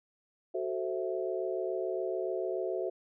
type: chord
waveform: sine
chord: F# half-diminished seventh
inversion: none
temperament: equal with one note detuned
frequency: 373 / 440 / 523.3 / 659.3 Hz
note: F#4 / A4 / C5 / E5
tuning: +14 / 0 / 0 / 0 cents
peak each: -34 / -38 / -38 / -37 dBFS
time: 0.54-2.9 s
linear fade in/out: 10 ms
effects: none